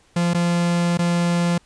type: tone with dropouts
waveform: 45% pulse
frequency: 172.8 Hz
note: F3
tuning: 18 cents flat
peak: -17 dBFS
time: 0.16-1.58 s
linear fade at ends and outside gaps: 5 ms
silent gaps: 0.336-0.345 / 0.974-0.989 s
effects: pink hiss -57 dBFS RMS until 1.65 s + resampled to 22050 Hz